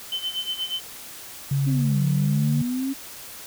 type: tone with tremolo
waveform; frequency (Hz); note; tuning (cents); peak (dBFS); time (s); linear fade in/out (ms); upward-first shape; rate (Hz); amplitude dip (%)
sine; 3063; G7; -41; -23; 0.12-0.8; 2; sine; 8.4; 80
type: tone with pitch glide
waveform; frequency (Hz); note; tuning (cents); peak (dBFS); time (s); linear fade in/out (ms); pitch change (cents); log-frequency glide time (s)
sine; 138.59 to 146.07; C#3 to D3; 0 to -9; -19; 1.51-2.62; 5; +91; 1.76-2.24
type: linear two-way sweep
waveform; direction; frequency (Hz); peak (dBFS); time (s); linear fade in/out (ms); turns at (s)
sine; down then up; 275.5 to 176.3 to 275.5; -23; 1.66-2.94; 20; 2.06
effects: tanh soft clip ceiling -11 dBFS + white hiss -40 dBFS RMS until 3.46 s